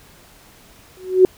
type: tone with exponential growth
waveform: sine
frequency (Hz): 371.4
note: F#4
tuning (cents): +7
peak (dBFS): -3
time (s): 0.97-1.25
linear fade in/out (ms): 1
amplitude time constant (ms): 60
effects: pink hiss -48 dBFS RMS until 1.37 s